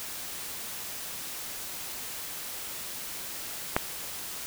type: click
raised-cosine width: 0.5 ms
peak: -7 dBFS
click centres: 3.765 s
effects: white hiss -38 dBFS RMS until 4.46 s